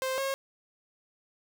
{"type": "tone pair in turn", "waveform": "sawtooth", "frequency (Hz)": [523.3, 542], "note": ["C5", "C#5"], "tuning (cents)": [0, -39], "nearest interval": "minor second", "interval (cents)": 61, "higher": "second", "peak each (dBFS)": -25, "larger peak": "neither", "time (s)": [[0.02, 0.18], [0.18, 0.34]], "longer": "neither", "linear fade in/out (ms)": 0, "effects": []}